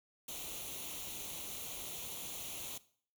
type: noise with comb filter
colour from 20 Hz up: white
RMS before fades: -44 dBFS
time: 0.28-2.78 s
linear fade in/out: 5 ms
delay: 0.3 ms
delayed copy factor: +0.7
effects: noise-tail reverb RT60 0.5 s tail -18 dB re dry